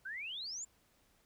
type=exponential sweep; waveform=sine; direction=up; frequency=1480 to 7459 Hz; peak=-40 dBFS; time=0.05-0.65 s; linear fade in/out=10 ms; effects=pink hiss -71 dBFS RMS until 1.25 s